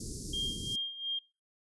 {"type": "band-stop noise", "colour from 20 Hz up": "pink", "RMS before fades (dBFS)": -40, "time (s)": [0, 0.76], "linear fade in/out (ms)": 5, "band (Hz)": [420, 4800], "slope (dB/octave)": 48}
{"type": "tone with tremolo", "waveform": "sine", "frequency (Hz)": 3212, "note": "G7", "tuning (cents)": 41, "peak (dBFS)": -30, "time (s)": [0.33, 1.19], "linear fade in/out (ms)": 5, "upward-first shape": "sine", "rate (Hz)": 2.8, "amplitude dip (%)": 75}
{"effects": ["noise-tail reverb RT60 0.3 s tail -24 dB re dry", "resampled to 24000 Hz"]}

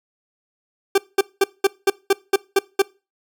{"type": "tone bursts", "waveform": "40% pulse", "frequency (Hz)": 392, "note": "G4", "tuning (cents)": 0, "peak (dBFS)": -11, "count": 9, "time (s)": [0.95, 2.82], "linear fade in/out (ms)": 5, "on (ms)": 30, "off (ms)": 200, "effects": ["noise-tail reverb RT60 0.3 s tail -23 dB re dry"]}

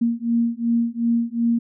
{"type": "beating tone pair", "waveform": "sine", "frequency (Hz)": [232.2, 234.9], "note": ["A#3", "A#3"], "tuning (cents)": [-7, 13], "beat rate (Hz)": 2.7, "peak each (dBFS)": -21, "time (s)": [0.01, 1.59], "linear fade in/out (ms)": 10, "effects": []}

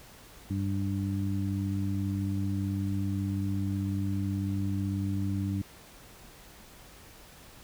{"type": "harmonic tone", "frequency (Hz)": 98.2, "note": "G2", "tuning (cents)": 4, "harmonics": [1, 2, 3], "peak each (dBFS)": [-30, -33, -35], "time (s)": [0.5, 5.62], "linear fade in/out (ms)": 5, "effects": ["added 50 Hz sine -60 dBFS peak until 7.63 s", "pink hiss -52 dBFS RMS until 7.63 s"]}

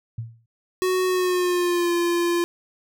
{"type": "tone with exponential decay", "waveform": "sine", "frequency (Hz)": 114.5, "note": "A#2", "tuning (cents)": -31, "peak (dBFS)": -24, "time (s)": [0.18, 0.46], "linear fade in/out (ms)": 5, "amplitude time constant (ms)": 59}
{"type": "tone with pitch glide", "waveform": "square", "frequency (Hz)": [370, 345.2], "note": ["F#4", "F4"], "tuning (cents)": [0, -20], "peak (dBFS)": -20, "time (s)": [0.82, 2.44], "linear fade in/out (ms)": 0, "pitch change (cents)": -120, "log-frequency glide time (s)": [1.06, 1.93]}
{"effects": []}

